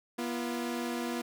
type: tone pair together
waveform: sawtooth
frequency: 241.9 / 341.9 Hz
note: B3 / F4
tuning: -36 / -37 cents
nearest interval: tritone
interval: 599 cents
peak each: -30 / -33 dBFS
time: 0.18-1.22 s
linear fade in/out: 10 ms
effects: none